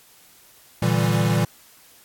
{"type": "chord", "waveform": "square", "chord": "E half-diminished seventh", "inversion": "second", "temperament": "equal", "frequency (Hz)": [116.54, 146.83, 164.81, 196], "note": ["Bb2", "D3", "E3", "G3"], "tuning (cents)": [0, 0, 0, 0], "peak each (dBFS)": [-22, -27, -23, -26], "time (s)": [0.82, 1.45], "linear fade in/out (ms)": 5, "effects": ["white hiss -52 dBFS RMS until 2.04 s", "AAC 64 kbps"]}